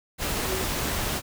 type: tone in noise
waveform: sine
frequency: 377.2 Hz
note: F#4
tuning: 33 cents sharp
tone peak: -32 dBFS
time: 0.44-0.66 s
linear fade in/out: 50 ms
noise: pink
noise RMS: -28 dBFS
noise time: 0.18-1.22 s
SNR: -7 dB
effects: none